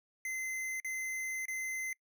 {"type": "tone with dropouts", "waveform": "square", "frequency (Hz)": 2061, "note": "C7", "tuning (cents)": -27, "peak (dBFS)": -36, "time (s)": [0.25, 1.93], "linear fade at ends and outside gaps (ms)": 2, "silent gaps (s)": [[0.801, 0.846], [1.455, 1.482]], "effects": ["noise-tail reverb RT60 0.1 s tail -25 dB re dry"]}